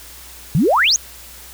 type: exponential sweep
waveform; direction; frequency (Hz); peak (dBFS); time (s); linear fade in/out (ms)
sine; up; 130.81 to 6850; -11; 0.55-0.96; 0
effects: added 60 Hz sine -44 dBFS peak until 1.53 s + white hiss -39 dBFS RMS until 1.53 s